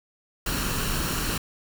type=noise with comb filter; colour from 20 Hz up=pink; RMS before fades=-27 dBFS; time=0.46-1.38 s; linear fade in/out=5 ms; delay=0.71 ms; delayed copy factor=+0.5; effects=none